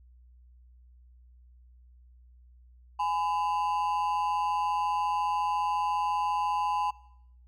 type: ring-modulated tone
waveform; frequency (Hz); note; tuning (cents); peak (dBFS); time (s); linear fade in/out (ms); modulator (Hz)
triangle; 920; A#5; -23; -21; 2.99-6.91; 10; 87.2
effects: noise-tail reverb RT60 0.8 s tail -22 dB re dry + added 61 Hz sine -53 dBFS peak until 7.47 s